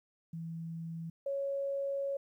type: tone pair in turn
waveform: sine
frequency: 164.81 / 554.4 Hz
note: E3 / C#5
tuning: 0 / 0 cents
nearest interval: octave + major sixth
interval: 2100 cents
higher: second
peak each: -38 / -32 dBFS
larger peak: second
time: 0.33-1.1 / 1.26-2.17 s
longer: second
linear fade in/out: 5 ms
effects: 12-bit

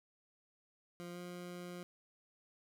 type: tone with pitch glide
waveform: 20% pulse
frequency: 174.61 to 177.05 Hz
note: F3 to F3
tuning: 0 to +24 cents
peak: -40 dBFS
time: 1-1.83 s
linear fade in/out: 0 ms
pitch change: +24 cents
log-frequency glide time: 1.12-1.18 s
effects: none

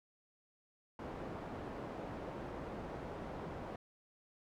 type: low-pass noise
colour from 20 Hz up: white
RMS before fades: -45 dBFS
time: 0.99-3.76 s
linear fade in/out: 2 ms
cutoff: 670 Hz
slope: 12 dB/octave
effects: none

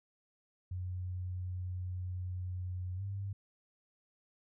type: tone with pitch glide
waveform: sine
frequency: 91 to 98.66 Hz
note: F#2 to G2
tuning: -28 to +12 cents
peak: -36 dBFS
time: 0.71-3.33 s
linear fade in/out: 5 ms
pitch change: +140 cents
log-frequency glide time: 2.96-3.02 s
effects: none

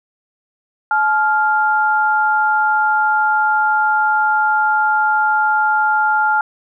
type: tone pair together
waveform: sine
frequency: 857.1 / 1396.9 Hz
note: A5 / F6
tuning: -46 / 0 cents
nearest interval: minor sixth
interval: 846 cents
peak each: -15 dBFS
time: 0.91-6.41 s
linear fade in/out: 2 ms
effects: none

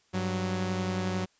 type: tone pair together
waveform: sawtooth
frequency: 98 / 184.87 Hz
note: G2 / F#3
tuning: 0 / -1 cents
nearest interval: major seventh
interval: 1099 cents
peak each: -29 / -26 dBFS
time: 0.13-1.26 s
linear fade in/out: 20 ms
effects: white hiss -67 dBFS RMS until 1.39 s + resampled to 16000 Hz

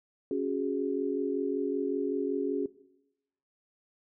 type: chord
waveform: sine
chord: C# suspended fourth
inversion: none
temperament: equal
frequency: 277.2 / 370 / 415.3 Hz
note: C#4 / F#4 / G#4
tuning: 0 / 0 / 0 cents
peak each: -32 dBFS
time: 0.31-2.66 s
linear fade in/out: 2 ms
effects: noise-tail reverb RT60 0.9 s tail -19 dB re dry

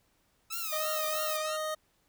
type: tone with vibrato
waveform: 10% pulse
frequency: 1290 Hz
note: E6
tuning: 38 cents flat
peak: -30 dBFS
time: 0.5-1.57 s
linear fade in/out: 10 ms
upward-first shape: triangle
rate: 3.1 Hz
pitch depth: 150 cents each way
type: noise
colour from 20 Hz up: violet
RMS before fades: -37 dBFS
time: 0.52-1.37 s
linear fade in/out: 5 ms
type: tone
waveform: 25% pulse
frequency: 621 Hz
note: D#5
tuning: 3 cents flat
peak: -28 dBFS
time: 0.72-1.75 s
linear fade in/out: 10 ms
effects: pink hiss -71 dBFS RMS until 2.08 s

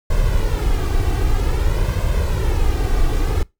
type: noise with flanger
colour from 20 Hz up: brown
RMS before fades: -17 dBFS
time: 0.1-3.43 s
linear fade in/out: 5 ms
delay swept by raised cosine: 1.9 to 2.6 ms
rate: 0.52 Hz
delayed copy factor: +0.65
effects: noise-tail reverb RT60 0.2 s tail -22 dB re dry

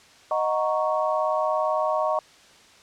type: chord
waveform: sine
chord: D# minor seventh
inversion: none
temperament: equal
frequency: 622.3 / 740 / 932.3 / 1108.7 Hz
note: D#5 / F#5 / A#5 / C#6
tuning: 0 / 0 / 0 / 0 cents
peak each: -24 / -29 / -29 / -27 dBFS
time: 0.31-2.19 s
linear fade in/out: 2 ms
effects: white hiss -52 dBFS RMS until 2.82 s + low-pass 6000 Hz 12 dB/octave

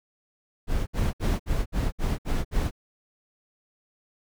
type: noise bursts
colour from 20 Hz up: brown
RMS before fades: -24 dBFS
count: 8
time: 0.67-2.711 s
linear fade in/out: 50 ms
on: 200 ms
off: 63 ms
effects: none

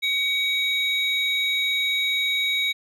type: tone pair together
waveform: triangle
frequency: 2261 / 3803 Hz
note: C#7 / A#7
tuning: +34 / +34 cents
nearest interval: major sixth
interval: 900 cents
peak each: -22 dBFS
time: 0.02-2.73 s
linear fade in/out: 20 ms
effects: none

